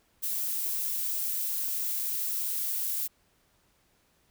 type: noise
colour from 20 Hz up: violet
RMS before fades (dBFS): -31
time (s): 0.22-3.08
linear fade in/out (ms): 20
effects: pink hiss -68 dBFS RMS until 4.3 s